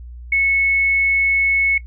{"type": "tone", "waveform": "sine", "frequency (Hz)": 2200, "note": "C#7", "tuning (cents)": -14, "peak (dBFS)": -13, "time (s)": [0.32, 1.78], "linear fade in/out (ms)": 5, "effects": ["noise-tail reverb RT60 0.1 s tail -19 dB re dry", "added 60 Hz sine -32 dBFS peak until 1.86 s"]}